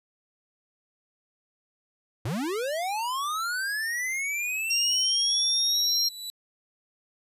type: linear sweep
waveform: square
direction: up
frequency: 94.3 to 4186 Hz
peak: -28 dBFS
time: 2.25-6.09 s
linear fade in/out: 5 ms
type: tone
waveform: sine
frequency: 5588 Hz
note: F8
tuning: in tune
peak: -23 dBFS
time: 4.7-6.09 s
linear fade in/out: 10 ms
type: tone with exponential growth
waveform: sawtooth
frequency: 3951 Hz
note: B7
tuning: in tune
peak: -29 dBFS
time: 5.47-6.3 s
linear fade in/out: 0 ms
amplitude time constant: 180 ms
effects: resampled to 32000 Hz